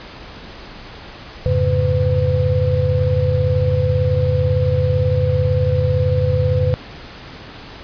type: tone cluster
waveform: sine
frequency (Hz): 86.6 / 104.6 / 137.4 / 505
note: F2 / G#2 / C#3 / B4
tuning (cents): -14 / +13 / -15 / +39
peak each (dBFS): -19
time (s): 1.46-6.74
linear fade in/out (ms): 0
effects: pink hiss -36 dBFS RMS until 7.83 s + resampled to 11025 Hz